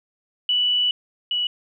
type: tone pair in turn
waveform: sine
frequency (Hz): 2960 / 2941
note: F#7 / F#7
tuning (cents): 0 / -11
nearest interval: unison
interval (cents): 11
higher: first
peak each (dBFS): -17 / -20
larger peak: first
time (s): 0.49-0.91 / 1.31-1.47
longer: first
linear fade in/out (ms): 2
effects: none